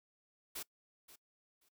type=noise with echo; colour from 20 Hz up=white; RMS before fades=-43 dBFS; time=0.55-0.63 s; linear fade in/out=10 ms; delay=530 ms; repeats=2; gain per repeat=-15 dB; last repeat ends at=1.69 s; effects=noise-tail reverb RT60 0.1 s tail -22 dB re dry